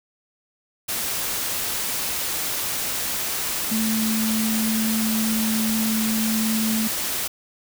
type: tone in noise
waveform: sine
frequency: 220.4 Hz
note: A3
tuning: 3 cents sharp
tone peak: -21 dBFS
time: 3.71-6.88 s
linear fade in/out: 10 ms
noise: white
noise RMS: -26 dBFS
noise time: 0.88-7.28 s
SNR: +2 dB
effects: none